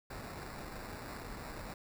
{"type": "noise with sample-and-hold", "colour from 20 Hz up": "pink", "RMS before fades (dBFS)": -45, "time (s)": [0.1, 1.74], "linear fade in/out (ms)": 5, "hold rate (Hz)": 3150, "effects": []}